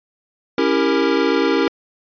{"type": "chord", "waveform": "square", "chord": "C# diminished seventh", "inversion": "none", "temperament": "equal with one note detuned", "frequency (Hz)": [277.2, 329.6, 397.2, 466.2], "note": ["C#4", "E4", "G4", "Bb4"], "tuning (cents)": [0, 0, 23, 0], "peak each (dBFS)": -21, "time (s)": [0.58, 1.68], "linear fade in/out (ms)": 2, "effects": ["resampled to 11025 Hz"]}